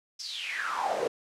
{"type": "noise with high-pass filter sweep", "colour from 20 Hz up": "brown", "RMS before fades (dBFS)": -32, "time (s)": [0.19, 1.08], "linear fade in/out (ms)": 10, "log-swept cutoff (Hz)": [5500, 420], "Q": 8, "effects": ["low-pass 9000 Hz 12 dB/octave"]}